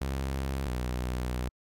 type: tone pair in turn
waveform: sawtooth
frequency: 67.3 / 62.03 Hz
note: C2 / B1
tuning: +49 / +8 cents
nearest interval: minor second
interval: 141 cents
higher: first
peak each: -26 dBFS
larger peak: neither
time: 0.01-0.66 / 0.66-1.49 s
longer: second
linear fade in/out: 5 ms
effects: AAC 64 kbps